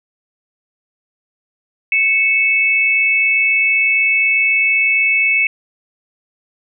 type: tone pair together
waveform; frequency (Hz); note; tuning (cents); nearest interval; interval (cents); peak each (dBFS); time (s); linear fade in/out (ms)
sine; 2218 / 2613; C#7 / E7; 0 / -16; minor third; 284; -14; 1.92-5.47; 2
effects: none